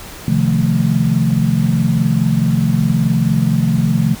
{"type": "chord", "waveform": "sine", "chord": "F dominant seventh", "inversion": "second", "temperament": "equal", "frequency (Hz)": [130.81, 155.56, 174.61, 220], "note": ["C3", "Eb3", "F3", "A3"], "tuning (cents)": [0, 0, 0, 0], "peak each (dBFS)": -17, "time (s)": [0.28, 4.15], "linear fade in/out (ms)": 2, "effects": ["pink hiss -33 dBFS RMS until 4.2 s"]}